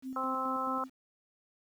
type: tone with tremolo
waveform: sine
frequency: 261.4 Hz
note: C4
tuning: 1 cent flat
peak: -36 dBFS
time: 0.02-0.9 s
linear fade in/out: 50 ms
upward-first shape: square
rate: 4.6 Hz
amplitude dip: 45%
type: harmonic tone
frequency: 261.6 Hz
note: C4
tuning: in tune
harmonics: 2 / 3 / 4 / 5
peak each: -40 / -40 / -36 / -34 dBFS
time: 0.16-0.84 s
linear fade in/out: 2 ms
effects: 10-bit